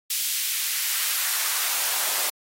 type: noise with high-pass filter sweep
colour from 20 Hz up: white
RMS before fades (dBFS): -25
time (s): 0.1-2.3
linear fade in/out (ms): 5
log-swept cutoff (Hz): 3100 to 590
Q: 1
effects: AAC 48 kbps